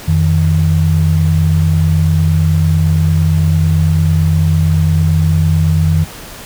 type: tone pair together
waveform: sine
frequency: 88.17 / 157.1 Hz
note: F2 / D#3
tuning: +17 / +17 cents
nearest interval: minor seventh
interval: 1000 cents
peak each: -11 dBFS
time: 0.07-6.05 s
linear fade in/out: 20 ms
effects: pink hiss -31 dBFS RMS until 6.45 s